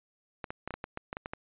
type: clicks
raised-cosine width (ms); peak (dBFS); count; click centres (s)
0.5; -21; 11; 0.442 / 0.505 / 0.676 / 0.707 / 0.74 / 0.841 / 0.974 / 1.129 / 1.169 / 1.259 / 1.335
effects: resampled to 8000 Hz